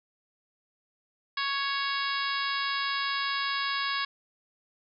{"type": "harmonic tone", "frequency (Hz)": 555, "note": "C#5", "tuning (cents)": 2, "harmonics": [2, 3, 4, 5, 6, 7, 8, 9], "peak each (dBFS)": [-32, -33, -37, -39, -38, -37, -39, -39], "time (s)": [1.37, 4.05], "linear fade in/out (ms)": 5, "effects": []}